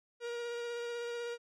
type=tone with vibrato; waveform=45% pulse; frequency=474.3 Hz; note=A#4; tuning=30 cents sharp; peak=-37 dBFS; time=0.2-1.38 s; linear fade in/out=50 ms; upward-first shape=sine; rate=16 Hz; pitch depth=13 cents each way; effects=low-pass 6000 Hz 12 dB/octave